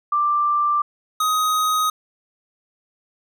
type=tone pair in turn; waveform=sine / square; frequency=1180 / 1255.4 Hz; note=D6 / D#6; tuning=+8 / +15 cents; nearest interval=minor second; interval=107 cents; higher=second; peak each=-16 / -18 dBFS; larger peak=first; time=0.12-0.82 / 1.2-1.9 s; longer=neither; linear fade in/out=5 ms; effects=none